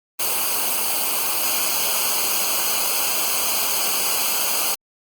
white noise with comb filter, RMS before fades -21 dBFS, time 0.19-4.75 s, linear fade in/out 10 ms, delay 0.54 ms, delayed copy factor -0.85, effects Opus 32 kbps

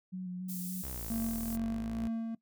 sine tone with vibrato, 182.7 Hz, F#3, 22 cents flat, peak -36 dBFS, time 0.12-0.83 s, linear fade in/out 20 ms, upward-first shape square, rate 3.5 Hz, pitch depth 20 cents each way
white high-pass noise, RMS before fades -43 dBFS, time 0.48-1.57 s, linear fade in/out 20 ms, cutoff 8400 Hz, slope 12 dB/octave
sawtooth exponential two-way sweep, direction down then up, 69.3 to 39.77 to 61.2 Hz, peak -37 dBFS, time 0.83-2.08 s, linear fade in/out 10 ms, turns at 1.39 s
triangle tone with tremolo, 226.9 Hz, A#3, 47 cents flat, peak -29 dBFS, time 1.1-2.35 s, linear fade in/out 5 ms, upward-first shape sine, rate 2.3 Hz, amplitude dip 35%
effects noise-tail reverb RT60 0.1 s tail -20 dB re dry

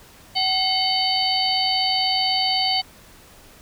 harmonic tone with a mistuned harmonic, 758 Hz, F#5, 42 cents sharp, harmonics 1 / 3 / 4 / 5 / 6, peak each -24 / -30 / -25 / -33 / -21 dBFS, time 0.35-2.82 s, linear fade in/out 20 ms, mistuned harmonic 3, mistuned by -84 cents, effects pink hiss -48 dBFS RMS until 3.61 s

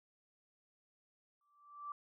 sine tone with exponential growth, 1167 Hz, D6, 11 cents flat, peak -39 dBFS, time 1.41-1.92 s, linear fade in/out 2 ms, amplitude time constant 110 ms, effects none

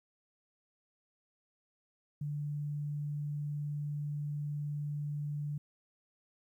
sine tone, 146.83 Hz, D3, in tune, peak -34 dBFS, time 2.21-5.58 s, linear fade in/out 5 ms, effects 12-bit

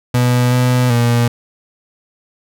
35% pulse tone with pitch steps, 123.5 / 125.1 / 119 Hz, B2 / B2 / A#2, 0 / +23 / +36 cents, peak -9 dBFS, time 0.14-1.28 s, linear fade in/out 5 ms, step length 380 ms, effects none

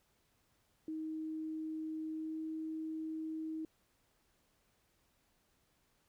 sine tone with pitch glide, 315 to 317 Hz, D#4 to D#4, +21 to +32 cents, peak -38 dBFS, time 0.88-3.65 s, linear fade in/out 2 ms, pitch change +11 cents, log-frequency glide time 2.12-2.4 s, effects pink hiss -75 dBFS RMS until 6.08 s

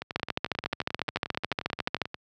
two click trains, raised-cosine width 0.3 ms, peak -10 / -18 dBFS, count 27 / 25, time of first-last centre 0.16-2.017 / 0.02-2.144 s, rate 14 / 11.3 Hz, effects high-pass 80 Hz 12 dB/octave

